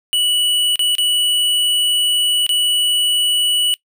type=tone with dropouts; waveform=square; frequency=2948 Hz; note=F#7; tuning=7 cents flat; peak=-14 dBFS; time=0.13-3.74 s; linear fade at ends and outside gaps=0 ms; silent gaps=0.757-0.793 / 0.952-0.983 / 2.465-2.492 s; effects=noise-tail reverb RT60 0.1 s tail -22 dB re dry